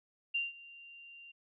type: tone with ADSR envelope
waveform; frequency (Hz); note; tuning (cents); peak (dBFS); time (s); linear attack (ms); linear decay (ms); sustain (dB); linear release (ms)
sine; 2777; F7; -10; -29; 0.34-1.32; 12; 170; -21; 13
effects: none